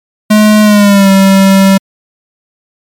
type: tone with pitch glide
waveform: square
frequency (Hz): 212.6 to 193.83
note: G#3 to G3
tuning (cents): +41 to -19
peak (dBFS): -3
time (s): 0.3-1.78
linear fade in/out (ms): 10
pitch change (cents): -160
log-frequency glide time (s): 0.62-1.1
effects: MP3 96 kbps